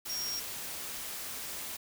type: tone in noise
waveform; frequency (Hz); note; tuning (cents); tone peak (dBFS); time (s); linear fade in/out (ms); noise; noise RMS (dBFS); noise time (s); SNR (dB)
sine; 5588; F8; 0; -34; 0.09-0.4; 10; white; -40; 0.05-1.77; +3
effects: none